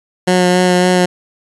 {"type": "tone with vibrato", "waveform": "15% pulse", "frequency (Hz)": 180.9, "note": "F#3", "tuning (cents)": -39, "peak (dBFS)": -3, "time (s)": [0.27, 1.06], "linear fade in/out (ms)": 10, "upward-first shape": "sine", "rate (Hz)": 3.6, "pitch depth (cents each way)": 14, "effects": ["resampled to 24000 Hz"]}